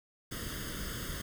pink noise with comb filter, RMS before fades -39 dBFS, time 0.31-1.22 s, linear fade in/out 10 ms, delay 0.61 ms, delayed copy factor +0.85, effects none

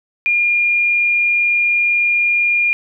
sine tone, 2414 Hz, D7, 47 cents sharp, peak -12 dBFS, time 0.26-2.73 s, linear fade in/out 0 ms, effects none

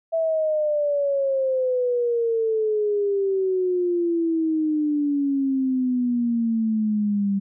sine exponential sweep, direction down, 660 to 196 Hz, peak -19 dBFS, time 0.12-7.4 s, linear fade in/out 20 ms, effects none

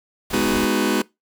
pink noise, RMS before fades -31 dBFS, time 0.3-0.65 s, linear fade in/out 5 ms
sawtooth chord, G# minor seventh, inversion none, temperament just, 207.7 / 249.2 / 311.5 / 373.8 Hz, G#3 / B3 / D#4 / F#4, 0 / +16 / +2 / +18 cents, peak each -19 dBFS, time 0.33-1.02 s, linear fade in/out 5 ms
effects noise-tail reverb RT60 0.2 s tail -22 dB re dry

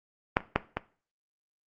clicks, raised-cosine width 0.5 ms, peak -6 / -30 / -6 / -14 dBFS, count 4, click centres 0.369 / 0.405 / 0.56 / 0.77 s, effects noise-tail reverb RT60 0.4 s tail -17 dB re dry + Opus 32 kbps

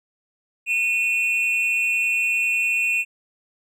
triangle tone pair together, 2478 / 2695 Hz, D#7 / E7, -8 / +38 cents, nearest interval minor second, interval 146 cents, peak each -20 dBFS, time 0.66-3.05 s, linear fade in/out 50 ms, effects none

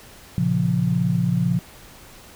sine chord, Bb minor, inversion none, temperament equal, 116.54 / 138.59 / 174.61 Hz, Bb2 / Db3 / F3, 0 / 0 / 0 cents, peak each -24 / -23 / -20 dBFS, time 0.38-1.59 s, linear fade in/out 0 ms, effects pink hiss -45 dBFS RMS until 2.35 s

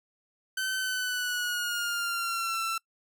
sawtooth tone with pitch glide, 1531 to 1340.5 Hz, G6 to E6, -41 to +29 cents, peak -25 dBFS, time 0.57-2.78 s, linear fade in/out 5 ms, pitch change -230 cents, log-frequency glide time 0.77-2.61 s, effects noise-tail reverb RT60 0.1 s tail -25 dB re dry

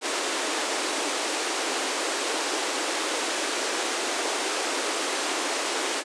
pink band-pass noise, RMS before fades -28 dBFS, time 0.01-6.04 s, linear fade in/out 50 ms, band 290 to 9300 Hz, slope 48 dB/octave, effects none

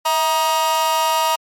45% pulse tone with amplitude modulation, 946 Hz, A#5, 25 cents sharp, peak -11 dBFS, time 0.05-1.36 s, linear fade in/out 10 ms, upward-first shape sine, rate 297 Hz, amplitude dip 100%, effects MP3 64 kbps

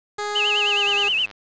15% pulse tone with pitch glide, 415.3 to 406.3 Hz, G#4 to G#4, 0 to -38 cents, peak -18 dBFS, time 0.18-1.09 s, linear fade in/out 10 ms, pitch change -38 cents, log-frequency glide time 0.56-0.85 s
sine tone with vibrato, 2800 Hz, F7, 4 cents sharp, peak -18 dBFS, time 0.35-1.26 s, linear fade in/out 10 ms, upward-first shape sine, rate 9.6 Hz, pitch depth 160 cents each way
click train, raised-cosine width 0.3 ms, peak -25 dBFS, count 47, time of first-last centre 0.87-1.312 s, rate 104 Hz
effects resampled to 16000 Hz + 7-bit

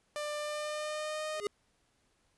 sawtooth tone with pitch glide, 595 to 617.1 Hz, D5 to D#5, +22 to -14 cents, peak -31 dBFS, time 0.16-1.4 s, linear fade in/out 0 ms, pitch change +64 cents, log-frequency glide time 0.38-1.26 s
square tone with exponential growth, 411.5 Hz, G#4, 16 cents flat, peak -28 dBFS, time 1.33-1.47 s, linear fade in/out 2 ms, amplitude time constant 30 ms
effects pink hiss -73 dBFS RMS until 2.37 s + resampled to 24000 Hz

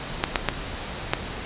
clicks, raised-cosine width 0.3 ms, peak -3 dBFS, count 4, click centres 0.239 / 0.358 / 0.487 / 1.135 s, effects pink hiss -33 dBFS RMS until 1.45 s + resampled to 8000 Hz

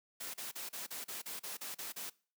white noise bursts, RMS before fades -43 dBFS, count 11, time 0.2-2.1 s, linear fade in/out 10 ms, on 140 ms, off 36 ms, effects noise-tail reverb RT60 0.4 s tail -22 dB re dry + high-pass 200 Hz 12 dB/octave

